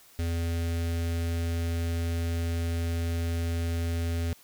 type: tone with notch filter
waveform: square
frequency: 84 Hz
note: E2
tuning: 33 cents sharp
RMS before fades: -29 dBFS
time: 0.19-4.33 s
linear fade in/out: 0 ms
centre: 990 Hz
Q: 1.3
effects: white hiss -56 dBFS RMS until 4.43 s